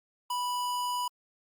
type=tone; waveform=square; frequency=985 Hz; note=B5; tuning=5 cents flat; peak=-30 dBFS; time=0.3-1.08 s; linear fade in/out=5 ms; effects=Opus 48 kbps